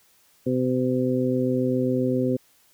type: harmonic tone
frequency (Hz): 127.6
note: C3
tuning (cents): -43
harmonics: 1 / 2 / 3 / 4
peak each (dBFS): -28 / -23 / -27 / -27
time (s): 0.46-2.37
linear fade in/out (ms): 10
effects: white hiss -60 dBFS RMS until 2.73 s